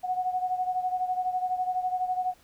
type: beating tone pair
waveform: sine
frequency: 733 / 745 Hz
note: F#5 / F#5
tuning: -16 / +12 cents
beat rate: 12 Hz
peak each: -27 / -32 dBFS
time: 0.03-2.34 s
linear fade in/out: 20 ms
effects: pink hiss -60 dBFS RMS until 2.43 s